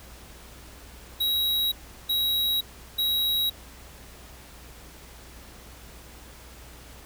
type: tone bursts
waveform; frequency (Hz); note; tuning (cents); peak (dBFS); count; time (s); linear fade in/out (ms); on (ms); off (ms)
square; 3848; B7; -46; -23; 3; 1.2-3.5; 10; 520; 370
effects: added 60 Hz sine -48 dBFS peak until 7.05 s + pink hiss -48 dBFS RMS until 7.05 s